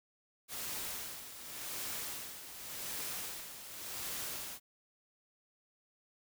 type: noise with tremolo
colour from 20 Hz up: white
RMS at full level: -40 dBFS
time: 0.48-4.6 s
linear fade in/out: 50 ms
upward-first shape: sine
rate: 0.88 Hz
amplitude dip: 65%
effects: none